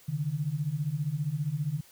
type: beating tone pair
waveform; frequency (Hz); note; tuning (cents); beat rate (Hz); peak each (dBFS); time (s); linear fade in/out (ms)
sine; 138.59 / 153.59; C#3 / D#3; 0 / -22; 15; -32 / -30; 0.08-1.81; 10
effects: white hiss -57 dBFS RMS until 1.91 s